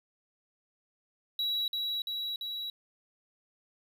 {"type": "tone with echo", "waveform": "triangle", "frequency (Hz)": 3894, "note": "B7", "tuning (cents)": -25, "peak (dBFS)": -27, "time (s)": [1.39, 1.68], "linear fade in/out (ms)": 2, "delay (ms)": 340, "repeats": 3, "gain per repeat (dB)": -2, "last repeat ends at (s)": 2.7, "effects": []}